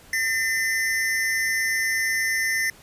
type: tone pair together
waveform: square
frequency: 1806.7 / 2035 Hz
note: A6 / C7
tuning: +45 / -49 cents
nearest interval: major second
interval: 206 cents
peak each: -25 dBFS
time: 0.13-2.7 s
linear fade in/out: 2 ms
effects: pink hiss -50 dBFS RMS until 2.82 s + resampled to 32000 Hz